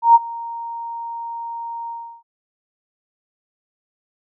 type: tone with ADSR envelope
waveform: sine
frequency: 930 Hz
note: A#5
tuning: 4 cents flat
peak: -4 dBFS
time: 0.02-2.23 s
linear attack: 130 ms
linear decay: 31 ms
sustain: -22 dB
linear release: 340 ms
effects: none